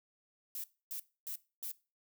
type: noise bursts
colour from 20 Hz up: violet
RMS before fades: -41 dBFS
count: 4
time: 0.55-1.716 s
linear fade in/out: 2 ms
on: 89 ms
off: 270 ms
effects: noise-tail reverb RT60 0.3 s tail -19 dB re dry